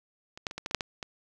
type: clicks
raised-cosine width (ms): 0.2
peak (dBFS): -26 / -13 / -22 / -19 / -16 / -19 / -6 / -14 / -19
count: 9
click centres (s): 0.375 / 0.468 / 0.511 / 0.58 / 0.661 / 0.711 / 0.747 / 0.808 / 1.028
effects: none